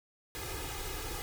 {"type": "noise with comb filter", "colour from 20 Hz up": "pink", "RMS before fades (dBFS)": -39, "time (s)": [0.35, 1.22], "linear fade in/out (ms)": 0, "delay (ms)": 2.4, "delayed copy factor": 0.95, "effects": []}